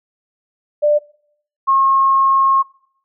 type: tone pair in turn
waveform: sine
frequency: 593 / 1080.7 Hz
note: D5 / C#6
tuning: +17 / -44 cents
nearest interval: minor seventh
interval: 1039 cents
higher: second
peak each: -10 dBFS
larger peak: neither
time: 0.82-0.99 / 1.67-2.63 s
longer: second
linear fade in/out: 20 ms
effects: noise-tail reverb RT60 0.6 s tail -20 dB re dry